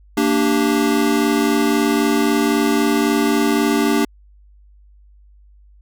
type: chord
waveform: square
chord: G minor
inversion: first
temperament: equal with one note detuned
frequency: 229.9 / 293.7 / 392 Hz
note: Bb3 / D4 / G4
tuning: -24 / 0 / 0 cents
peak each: -20 / -18 / -21 dBFS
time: 0.17-4.05 s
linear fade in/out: 5 ms
effects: added 50 Hz sine -45 dBFS peak until 5.81 s